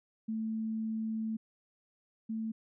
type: tone pair in turn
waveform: sine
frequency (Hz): 221 / 222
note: A3 / A3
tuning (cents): +8 / +16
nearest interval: unison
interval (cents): 8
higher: second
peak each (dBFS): -32 / -33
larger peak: first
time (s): 0.28-1.37 / 2.29-2.52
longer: first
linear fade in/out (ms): 10
effects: none